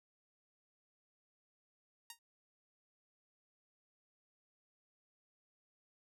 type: tone with exponential decay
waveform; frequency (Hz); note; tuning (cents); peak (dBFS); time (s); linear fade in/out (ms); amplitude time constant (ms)
5% pulse; 932.3; A#5; 0; -32; 2.1-2.19; 2; 19
effects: none